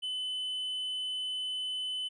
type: tone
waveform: triangle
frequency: 3020 Hz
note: F#7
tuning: 35 cents sharp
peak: -31 dBFS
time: 0.02-2.09 s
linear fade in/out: 20 ms
effects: resampled to 22050 Hz